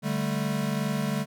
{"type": "chord", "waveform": "square", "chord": "D suspended fourth", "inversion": "none", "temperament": "equal with one note detuned", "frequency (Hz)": [146.83, 196, 218.5], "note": ["D3", "G3", "A3"], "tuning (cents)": [0, 0, -12], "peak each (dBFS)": [-31, -31, -31], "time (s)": [0.02, 1.26], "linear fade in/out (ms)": 50, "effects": []}